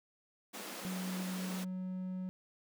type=high-pass noise; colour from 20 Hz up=pink; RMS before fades=-45 dBFS; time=0.53-1.65 s; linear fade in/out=20 ms; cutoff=180 Hz; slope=96 dB/octave
type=tone; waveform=triangle; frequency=185 Hz; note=F#3; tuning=in tune; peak=-35 dBFS; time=0.85-2.29 s; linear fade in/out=0 ms
effects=none